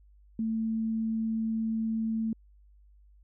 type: tone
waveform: sine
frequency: 222.9 Hz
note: A3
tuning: 23 cents sharp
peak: -27 dBFS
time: 0.39-2.33 s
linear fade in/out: 2 ms
effects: added 50 Hz sine -55 dBFS peak until 3.23 s